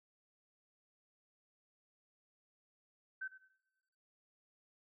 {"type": "tone with echo", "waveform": "sine", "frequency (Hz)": 1536, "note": "G6", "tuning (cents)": -36, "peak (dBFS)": -39, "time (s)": [3.21, 3.28], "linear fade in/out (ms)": 10, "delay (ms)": 100, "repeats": 2, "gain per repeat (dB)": -15, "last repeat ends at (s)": 3.48, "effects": ["noise-tail reverb RT60 1.0 s tail -19 dB re dry"]}